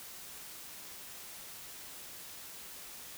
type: silence
effects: white hiss -48 dBFS RMS until 3.17 s